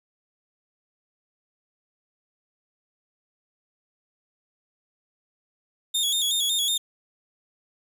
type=tone with vibrato; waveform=sawtooth; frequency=3500 Hz; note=A7; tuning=10 cents flat; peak=-19 dBFS; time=5.94-6.78 s; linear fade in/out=10 ms; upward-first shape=square; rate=5.4 Hz; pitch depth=71 cents each way; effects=none